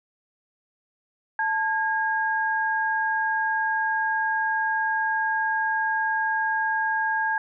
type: tone pair together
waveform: sine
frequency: 880 / 1630.8 Hz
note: A5 / G#6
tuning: 0 / -32 cents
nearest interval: major seventh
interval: 1068 cents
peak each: -25 / -24 dBFS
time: 1.39-7.38 s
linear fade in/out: 2 ms
effects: none